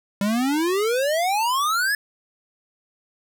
square exponential sweep, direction up, 195.3 to 1741 Hz, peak -20 dBFS, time 0.21-1.95 s, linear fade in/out 2 ms, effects none

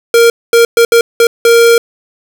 square tone bursts at uneven times, 466.2 Hz, A#4, in tune, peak -4 dBFS, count 6, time 0.14-0.3 / 0.53-0.65 / 0.77-0.85 / 0.92-1.01 / 1.2-1.27 / 1.45-1.78 s, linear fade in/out 2 ms, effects none

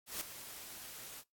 white noise with ADSR envelope, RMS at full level -38 dBFS, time 0.06-1.24 s, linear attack 150 ms, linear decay 5 ms, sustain -11 dB, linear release 56 ms, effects noise-tail reverb RT60 0.2 s tail -23 dB re dry + AAC 64 kbps

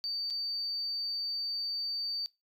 triangle tone with dropouts, 4602 Hz, D8, 36 cents flat, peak -29 dBFS, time 0.04-2.26 s, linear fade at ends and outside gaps 0 ms, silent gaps 0.301-0.306 s, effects noise-tail reverb RT60 0.2 s tail -22 dB re dry + tanh soft clip ceiling -30 dBFS

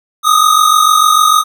square tone pair together, 1220.3 / 1267 Hz, D#6 / D#6, -34 / +31 cents, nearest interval minor second, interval 65 cents, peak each -10 / -10 dBFS, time 0.23-1.44 s, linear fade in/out 50 ms, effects none

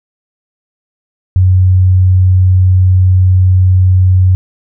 sine tone, 92.5 Hz, F#2, in tune, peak -4 dBFS, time 1.36-4.35 s, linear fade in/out 0 ms, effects none

